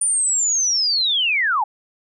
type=linear sweep; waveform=sine; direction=down; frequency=9397 to 784 Hz; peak=-16 dBFS; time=0.01-1.64 s; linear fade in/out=5 ms; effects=none